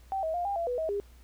sine tone with pitch steps, 774 / 640 / 703 / 801 / 677 / 492.6 / 639 / 405 Hz, G5 / D#5 / F5 / G5 / E5 / B4 / D#5 / G#4, -22 / +49 / +11 / +37 / +46 / -5 / +46 / -43 cents, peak -28 dBFS, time 0.12-1 s, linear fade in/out 0 ms, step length 110 ms, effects added 60 Hz sine -51 dBFS peak until 1.23 s + pink hiss -62 dBFS RMS until 1.23 s

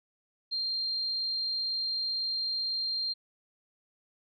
sine tone, 4186 Hz, C8, in tune, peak -29 dBFS, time 0.51-3.14 s, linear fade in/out 20 ms, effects none

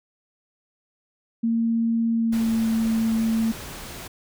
sine tone with pitch glide, 229.2 to 224.4 Hz, A#3 to A3, -29 to +34 cents, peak -19 dBFS, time 1.43-3.52 s, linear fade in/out 10 ms, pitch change -37 cents, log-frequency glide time 2.11-2.66 s
pink noise, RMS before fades -37 dBFS, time 2.32-4.08 s, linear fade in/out 10 ms
effects none

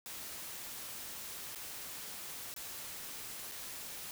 white noise with dropouts, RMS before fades -45 dBFS, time 0.06-4.11 s, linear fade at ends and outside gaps 0 ms, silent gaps 1.549-1.558 / 2.54-2.563 / 3.514-3.519 s, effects none

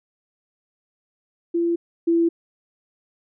sine tone pair in turn, 340 / 335.5 Hz, F4 / E4, -46 / +31 cents, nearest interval unison, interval 23 cents, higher first, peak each -18 / -15 dBFS, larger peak second, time 1.54-1.76 / 2.07-2.29 s, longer neither, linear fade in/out 10 ms, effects none

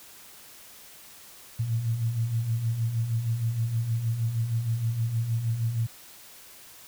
sine beating tone pair, 110 / 116.4 Hz, A2 / A#2, 0 / -2 cents, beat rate 6.4 Hz, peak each -33 / -25 dBFS, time 1.59-5.87 s, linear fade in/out 10 ms, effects white hiss -49 dBFS RMS until 6.87 s

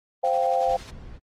sine chord, C suspended fourth, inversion none, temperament just, 523.3 / 697.7 / 784.9 Hz, C5 / F5 / G5, 0 / -2 / +2 cents, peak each -24 dBFS, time 0.23-0.77 s, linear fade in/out 10 ms
white noise with tremolo, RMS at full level -39 dBFS, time 0.24-0.91 s, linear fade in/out 10 ms, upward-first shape square, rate 11 Hz, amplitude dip 35%
brown noise, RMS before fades -41 dBFS, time 0.65-1.2 s, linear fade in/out 50 ms
effects low-pass 5000 Hz 12 dB/octave + Opus 24 kbps

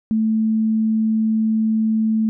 sine tone, 220 Hz, A3, in tune, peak -15 dBFS, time 0.11-2.29 s, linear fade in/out 0 ms, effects none

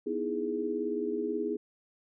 sine chord, E major seventh, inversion second, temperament equal, 246.9 / 311.1 / 329.6 / 415.3 Hz, B3 / D#4 / E4 / G#4, 0 / 0 / 0 / 0 cents, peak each -37 / -37 / -36 / -32 dBFS, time 0.06-1.57 s, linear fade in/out 10 ms, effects none

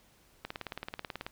click train, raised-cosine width 0.3 ms, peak -21 dBFS, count 16, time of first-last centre 0.45-1.265 s, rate 18.4 Hz, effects pink hiss -64 dBFS RMS until 1.31 s

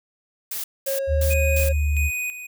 blue noise bursts, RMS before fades -29 dBFS, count 4, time 0.51-1.69 s, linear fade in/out 5 ms, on 130 ms, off 220 ms
triangle tone, 544 Hz, C#5, 33 cents flat, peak -21 dBFS, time 0.86-1.73 s, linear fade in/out 20 ms
sine tone with pitch glide, 75.2 to 73.31 Hz, D2 to D2, +42 to -3 cents, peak -18 dBFS, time 1.07-2.11 s, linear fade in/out 50 ms, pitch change -45 cents, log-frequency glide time 1.41-1.99 s
square tone with tremolo, 2489 Hz, D#7, in tune, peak -25 dBFS, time 1.3-2.47 s, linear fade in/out 10 ms, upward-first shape square, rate 1.5 Hz, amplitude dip 65%
effects none

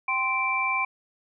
sine tone cluster, 779 / 1043 / 2342 Hz, G5 / C6 / D7, -11 / -6 / -5 cents, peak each -33 / -27 / -25 dBFS, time 0.08-0.85 s, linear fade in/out 5 ms, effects none

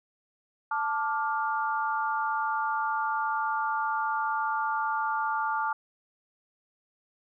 sine chord, D minor, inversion second, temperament just, 881 / 1174.7 / 1409.6 Hz, A5 / D6 / F6, +2 / 0 / +16 cents, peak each -29 / -31 / -32 dBFS, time 0.71-5.73 s, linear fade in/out 5 ms, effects none

